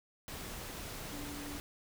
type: tone in noise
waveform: sine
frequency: 289.5 Hz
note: D4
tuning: 25 cents flat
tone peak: -44 dBFS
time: 1.12-1.58 s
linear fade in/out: 0 ms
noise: pink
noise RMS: -44 dBFS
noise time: 0.28-1.6 s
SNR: -3 dB
effects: none